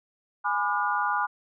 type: chord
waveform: sine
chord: G# diminished seventh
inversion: none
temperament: just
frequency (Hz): 830.6 / 996.7 / 1196.1 / 1435.3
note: G#5 / B5 / D6 / F6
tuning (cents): 0 / +16 / +31 / +47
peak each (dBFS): -29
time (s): 0.44-1.27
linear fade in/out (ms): 20
effects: none